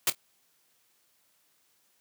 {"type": "noise with echo", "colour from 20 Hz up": "white", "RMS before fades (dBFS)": -24, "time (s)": [0.07, 0.1], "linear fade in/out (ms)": 2, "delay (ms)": 25, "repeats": 2, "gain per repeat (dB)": -15, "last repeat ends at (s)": 0.15, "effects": ["white hiss -69 dBFS RMS until 2 s", "high-pass 100 Hz 12 dB/octave"]}